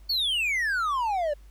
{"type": "exponential sweep", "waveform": "triangle", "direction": "down", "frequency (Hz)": [4550, 566], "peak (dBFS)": -22, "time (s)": [0.09, 1.34], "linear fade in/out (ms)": 10, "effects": ["added 50 Hz sine -46 dBFS peak until 1.5 s", "pink hiss -63 dBFS RMS until 1.5 s"]}